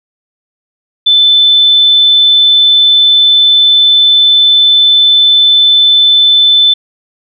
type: tone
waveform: sine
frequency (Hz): 3520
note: A7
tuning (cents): 0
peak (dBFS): -3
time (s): 1.06-6.74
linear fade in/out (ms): 10
effects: none